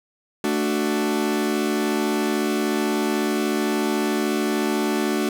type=chord; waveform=40% pulse; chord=D major; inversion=second; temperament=equal; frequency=220 / 293.7 / 370 Hz; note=A3 / D4 / F#4; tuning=0 / 0 / 0 cents; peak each=-24 dBFS; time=0.44-5.29 s; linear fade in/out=2 ms; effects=none